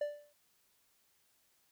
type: tone with exponential decay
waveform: triangle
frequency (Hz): 587.3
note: D5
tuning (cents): 0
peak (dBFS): -28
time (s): 0.01-0.33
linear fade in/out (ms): 5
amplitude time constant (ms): 68
effects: white hiss -73 dBFS RMS until 1.71 s